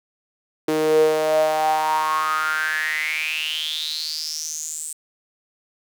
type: tone with high-pass filter sweep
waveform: sawtooth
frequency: 155.56 Hz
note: D#3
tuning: in tune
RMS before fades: -22 dBFS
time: 0.68-4.93 s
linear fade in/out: 5 ms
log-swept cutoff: 370 to 8400 Hz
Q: 9.3
effects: none